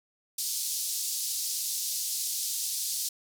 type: band-pass noise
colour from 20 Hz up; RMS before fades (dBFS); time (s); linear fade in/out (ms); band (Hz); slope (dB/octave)
pink; -32; 0.38-3.09; 5; 4600 to 15000; 24
effects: none